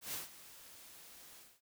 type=noise with ADSR envelope; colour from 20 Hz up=white; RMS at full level=-40 dBFS; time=0.01-1.61 s; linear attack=120 ms; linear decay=150 ms; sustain=-16 dB; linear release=240 ms; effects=none